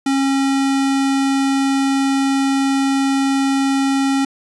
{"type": "tone", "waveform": "square", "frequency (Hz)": 272.3, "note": "C#4", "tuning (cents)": -31, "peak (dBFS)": -15, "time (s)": [0.06, 4.25], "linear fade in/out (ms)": 5, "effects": ["resampled to 24000 Hz"]}